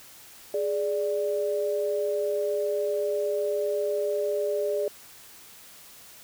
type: tone pair together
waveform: sine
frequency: 415.3 / 587.3 Hz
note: G#4 / D5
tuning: 0 / 0 cents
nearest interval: tritone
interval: 600 cents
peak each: -27 dBFS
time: 0.54-4.88 s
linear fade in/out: 2 ms
effects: white hiss -49 dBFS RMS until 6.23 s